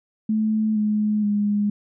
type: tone with pitch steps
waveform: sine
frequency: 217 / 211.6 / 206.2 Hz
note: A3 / G#3 / G#3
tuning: -24 / +33 / -12 cents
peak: -18 dBFS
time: 0.29-1.7 s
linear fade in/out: 5 ms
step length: 470 ms
effects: none